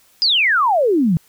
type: exponential sweep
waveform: sine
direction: down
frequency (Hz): 5100 to 152.9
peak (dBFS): -12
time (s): 0.22-1.17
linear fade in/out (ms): 0
effects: white hiss -54 dBFS RMS until 1.28 s